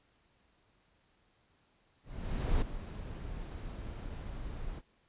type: noise with ADSR envelope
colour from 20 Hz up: brown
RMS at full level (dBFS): -29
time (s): 2.03-4.82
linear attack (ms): 590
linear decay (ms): 3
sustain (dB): -12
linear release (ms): 45
effects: pink hiss -71 dBFS RMS until 5.08 s + resampled to 8000 Hz